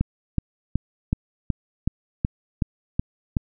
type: click train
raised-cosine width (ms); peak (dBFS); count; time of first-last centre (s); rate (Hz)
5; -8; 10; 0.01-3.368; 2.68
effects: none